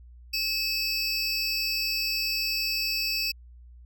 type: tone cluster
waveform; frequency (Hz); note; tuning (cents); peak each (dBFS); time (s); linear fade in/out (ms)
square; 2593 / 4708 / 5320; E7 / D8 / E8; -29 / +3 / +15; -31; 0.33-3.32; 10
effects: added 60 Hz sine -46 dBFS peak until 3.85 s